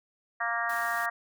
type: harmonic tone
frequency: 233.1 Hz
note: A#3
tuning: in tune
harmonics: 3 / 4 / 5 / 6 / 7 / 8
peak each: -34 / -38 / -33 / -37 / -34 / -33 dBFS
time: 0.4-1.1 s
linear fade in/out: 10 ms
type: noise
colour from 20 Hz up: white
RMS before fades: -45 dBFS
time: 0.69-1.06 s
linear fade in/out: 5 ms
effects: none